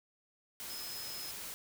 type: tone in noise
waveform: sine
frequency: 5120 Hz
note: D#8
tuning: 49 cents sharp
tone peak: -44 dBFS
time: 0.7-1.31 s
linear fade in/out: 0 ms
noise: white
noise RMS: -44 dBFS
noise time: 0.6-1.54 s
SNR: -3 dB
effects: none